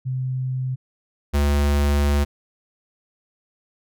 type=tone pair in turn; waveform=sine / square; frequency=129.3 / 71.96 Hz; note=C3 / D2; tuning=-20 / -35 cents; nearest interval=minor seventh; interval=1015 cents; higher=first; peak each=-22 / -17 dBFS; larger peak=second; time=0.05-0.76 / 1.33-2.25 s; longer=second; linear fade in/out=20 ms; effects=none